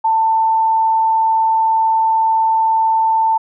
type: tone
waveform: sine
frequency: 891 Hz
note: A5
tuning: 22 cents sharp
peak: -11 dBFS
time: 0.04-3.38 s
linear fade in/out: 10 ms
effects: none